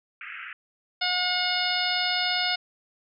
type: band-pass noise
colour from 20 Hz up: pink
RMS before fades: -39 dBFS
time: 0.21-0.53 s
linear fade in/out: 2 ms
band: 1300 to 2800 Hz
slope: 96 dB/octave
type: harmonic tone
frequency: 723 Hz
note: F#5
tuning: 40 cents flat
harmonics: 1 / 2 / 3 / 4 / 5 / 6 / 7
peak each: -31 / -31 / -31 / -31 / -31 / -31 / -31 dBFS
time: 1.01-2.56 s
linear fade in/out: 10 ms
effects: none